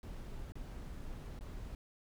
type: noise with dropouts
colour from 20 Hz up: brown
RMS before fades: -45 dBFS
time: 0.03-1.75 s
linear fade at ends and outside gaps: 1 ms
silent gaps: 0.521-0.554 / 1.391-1.409 s
effects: none